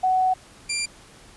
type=tone pair in turn; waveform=sine / 15% pulse; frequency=746 / 2373 Hz; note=F#5 / D7; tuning=+14 / +17 cents; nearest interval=octave + minor sixth; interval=2003 cents; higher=second; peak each=-17 dBFS; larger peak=neither; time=0.03-0.34 / 0.69-0.86 s; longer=first; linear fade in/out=10 ms; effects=pink hiss -49 dBFS RMS until 1.36 s + resampled to 24000 Hz